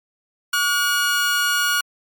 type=tone pair together; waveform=sawtooth; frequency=1143 / 1440.1 Hz; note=D6 / F#6; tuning=-47 / -47 cents; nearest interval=major third; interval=400 cents; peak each=-23 / -14 dBFS; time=0.53-1.81 s; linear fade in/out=5 ms; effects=MP3 96 kbps